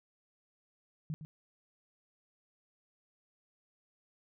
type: tone with echo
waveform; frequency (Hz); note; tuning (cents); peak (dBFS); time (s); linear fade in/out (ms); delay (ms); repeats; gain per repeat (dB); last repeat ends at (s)
sine; 154.5; D#3; -12; -34; 1.1-1.14; 0; 110; 1; -9; 1.25
effects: none